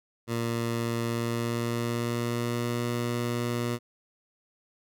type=tone with pitch glide; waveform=15% pulse; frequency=116.7 to 119.77 Hz; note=A#2 to A#2; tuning=+2 to +47 cents; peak=-21 dBFS; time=0.27-3.79 s; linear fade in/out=50 ms; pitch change=+45 cents; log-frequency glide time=1.02-2.8 s; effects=none